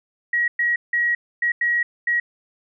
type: tone bursts at uneven times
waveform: sine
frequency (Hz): 1905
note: A#6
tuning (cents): +37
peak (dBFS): -17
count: 6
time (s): 0.33-0.48 / 0.59-0.76 / 0.93-1.15 / 1.42-1.52 / 1.61-1.83 / 2.07-2.2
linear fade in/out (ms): 5
effects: none